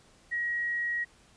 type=tone; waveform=sine; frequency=1900 Hz; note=A#6; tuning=33 cents sharp; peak=-28 dBFS; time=0.31-1.05 s; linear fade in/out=20 ms; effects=pink hiss -60 dBFS RMS until 1.36 s + resampled to 22050 Hz